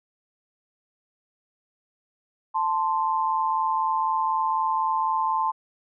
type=tone pair together; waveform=sine; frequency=881 / 1045 Hz; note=A5 / C6; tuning=+2 / -2 cents; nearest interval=minor third; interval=296 cents; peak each=-24 dBFS; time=2.54-5.52 s; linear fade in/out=20 ms; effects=none